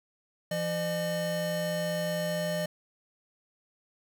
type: tone pair together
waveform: square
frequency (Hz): 170 / 605.8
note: F3 / D#5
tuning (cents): -46 / -46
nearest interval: octave + minor seventh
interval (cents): 2200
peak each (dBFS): -34 / -31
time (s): 0.51-2.66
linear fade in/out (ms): 5
effects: none